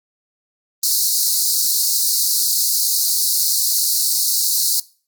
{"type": "high-pass noise", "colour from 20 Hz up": "pink", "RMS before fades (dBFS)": -17, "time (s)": [0.83, 4.8], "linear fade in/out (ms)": 5, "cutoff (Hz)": 4100, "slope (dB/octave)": 96, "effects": ["noise-tail reverb RT60 0.4 s tail -21 dB re dry", "Opus 32 kbps"]}